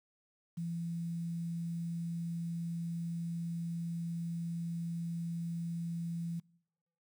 sine tone with quantisation, 168.7 Hz, E3, 40 cents sharp, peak -35 dBFS, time 0.57-6.4 s, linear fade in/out 10 ms, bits 10, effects noise-tail reverb RT60 0.8 s tail -25 dB re dry

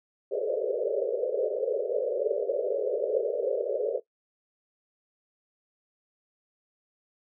white band-pass noise, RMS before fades -28 dBFS, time 0.31-4 s, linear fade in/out 20 ms, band 400 to 590 Hz, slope 96 dB/octave, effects noise-tail reverb RT60 0.1 s tail -17 dB re dry

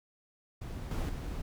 brown noise with level steps, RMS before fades -40 / -33 / -38 dBFS, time 0.61-1.42 s, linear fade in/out 10 ms, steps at 0.91 / 1.09 s, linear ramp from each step 2 ms, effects none

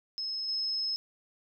sine tone with level steps, 5180 Hz, E8, 31 cents flat, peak -32 / -29 dBFS, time 0.18-0.96 s, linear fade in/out 0 ms, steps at 0.48 s, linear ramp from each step 10 ms, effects none

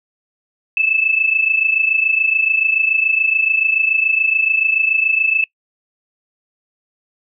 sine tone pair together, 2600 / 2627 Hz, E7 / E7, -24 / -7 cents, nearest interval unison, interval 17 cents, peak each -18 / -14 dBFS, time 0.77-5.44 s, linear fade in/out 2 ms, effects noise-tail reverb RT60 0.1 s tail -24 dB re dry

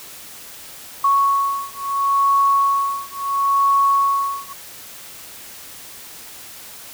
sine beating tone pair, 1108.7 / 1109.43 Hz, C#6 / C#6, 0 / +1 cents, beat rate 0.73 Hz, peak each -18 dBFS, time 1.04-4.53 s, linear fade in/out 5 ms, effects white hiss -38 dBFS RMS until 6.93 s

